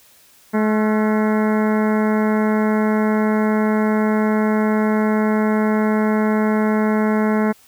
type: harmonic tone with a mistuned harmonic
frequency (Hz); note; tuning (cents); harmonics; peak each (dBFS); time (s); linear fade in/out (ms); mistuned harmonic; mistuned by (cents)
214.7; A3; -42; 1 / 2 / 3 / 4 / 5 / 6 / 7 / 8 / 9 / 10; -16 / -22 / -26 / -28 / -30 / -32 / -33 / -34 / -35 / -36; 0.53-7.53; 20; 6; +78
effects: white hiss -51 dBFS RMS until 7.67 s